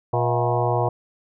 harmonic tone with a mistuned harmonic, 119.9 Hz, A#2, 49 cents sharp, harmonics 1 / 3 / 4 / 5 / 6 / 7 / 8 / 9, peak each -23 / -28 / -26 / -27 / -26 / -29 / -28 / -33 dBFS, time 0.13-0.89 s, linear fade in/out 5 ms, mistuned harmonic 5, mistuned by +110 cents, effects none

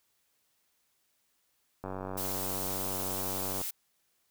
click train, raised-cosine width 1 ms, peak -24 dBFS, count 169, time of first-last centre 1.84-3.614 s, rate 94.7 Hz
blue noise, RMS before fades -36 dBFS, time 2.17-3.71 s, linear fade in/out 10 ms
effects white hiss -74 dBFS RMS until 4.3 s

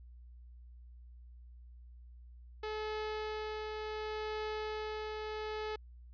sawtooth tone with tremolo, 429.7 Hz, A4, 41 cents flat, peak -32 dBFS, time 2.63-5.76 s, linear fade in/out 5 ms, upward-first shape triangle, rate 0.69 Hz, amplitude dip 30%, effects added 60 Hz sine -51 dBFS peak until 6.13 s + resampled to 11025 Hz

